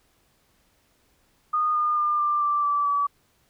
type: tone with pitch steps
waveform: sine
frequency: 1229 / 1214.9 / 1200.9 / 1187.1 / 1173.5 / 1160 / 1146.7 Hz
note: D#6 / D#6 / D6 / D6 / D6 / D6 / D6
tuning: -22 / -42 / +38 / +18 / -2 / -22 / -42 cents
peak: -20 dBFS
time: 1.53-3.07 s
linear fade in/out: 10 ms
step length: 220 ms
effects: pink hiss -65 dBFS RMS until 3.49 s